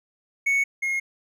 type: tone pair in turn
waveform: triangle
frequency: 2217 / 2151 Hz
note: C#7 / C7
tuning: 0 / +47 cents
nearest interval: minor second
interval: 53 cents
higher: first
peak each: -17 / -21 dBFS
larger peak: first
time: 0.46-0.64 / 0.82-1 s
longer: neither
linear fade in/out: 10 ms
effects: none